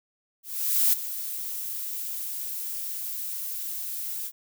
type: noise with ADSR envelope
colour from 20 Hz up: violet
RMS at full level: -20 dBFS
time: 0.43-4.32 s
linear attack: 500 ms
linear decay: 11 ms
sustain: -13 dB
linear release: 54 ms
effects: none